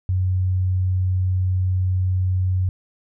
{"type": "tone", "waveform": "sine", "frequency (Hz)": 92.5, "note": "F#2", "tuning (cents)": 0, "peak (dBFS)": -17, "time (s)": [0.09, 2.69], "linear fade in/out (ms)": 0, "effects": []}